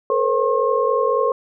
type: tone cluster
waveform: sine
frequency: 439.7 / 483.7 / 534 / 1075 Hz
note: A4 / B4 / C5 / C6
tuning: -1 / -36 / +35 / +47 cents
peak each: -21 dBFS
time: 0.1-1.32 s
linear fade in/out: 2 ms
effects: none